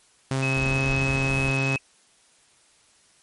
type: tone with pitch glide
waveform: sawtooth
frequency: 133.4 to 134.72 Hz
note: C3 to C#3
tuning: +34 to -49 cents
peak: -19 dBFS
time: 0.31-1.76 s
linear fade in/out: 2 ms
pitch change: +17 cents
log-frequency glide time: 0.65-0.87 s
type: tone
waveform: sine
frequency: 2562 Hz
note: E7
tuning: 50 cents flat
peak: -25 dBFS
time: 0.42-1.78 s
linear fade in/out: 10 ms
type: noise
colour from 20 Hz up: brown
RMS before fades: -33 dBFS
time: 0.56-1.51 s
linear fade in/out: 10 ms
effects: white hiss -59 dBFS RMS until 3.22 s + MP3 48 kbps